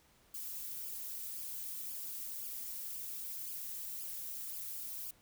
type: noise with flanger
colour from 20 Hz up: violet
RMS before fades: -43 dBFS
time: 0.34-5.11 s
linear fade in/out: 5 ms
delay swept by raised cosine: 0.5 to 4.1 ms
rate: 1.9 Hz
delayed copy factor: -0.95
effects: pink hiss -67 dBFS RMS until 5.21 s